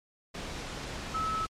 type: tone in noise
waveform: sine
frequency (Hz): 1298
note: E6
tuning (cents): -27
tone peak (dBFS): -29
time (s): 1.14-1.46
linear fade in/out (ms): 10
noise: pink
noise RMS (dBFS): -38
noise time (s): 0.34-1.47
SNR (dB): +6
effects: low-pass 6000 Hz 12 dB/octave + MP3 64 kbps